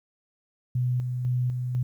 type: tone with tremolo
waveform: sine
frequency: 124.8 Hz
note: B2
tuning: 19 cents sharp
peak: -22 dBFS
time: 0.75-1.83 s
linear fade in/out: 5 ms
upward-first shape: square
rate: 2 Hz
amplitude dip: 40%
effects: 10-bit